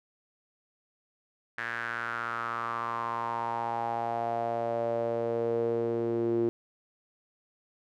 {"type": "tone with band-pass filter sweep", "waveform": "sawtooth", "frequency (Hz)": 116.54, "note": "A#2", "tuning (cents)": 0, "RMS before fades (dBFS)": -31, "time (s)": [1.58, 6.49], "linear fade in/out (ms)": 0, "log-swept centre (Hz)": [1700, 350], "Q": 5.5, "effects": []}